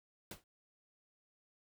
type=noise with exponential decay; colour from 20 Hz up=pink; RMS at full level=-43 dBFS; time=0.31-0.44 s; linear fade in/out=2 ms; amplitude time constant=28 ms; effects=none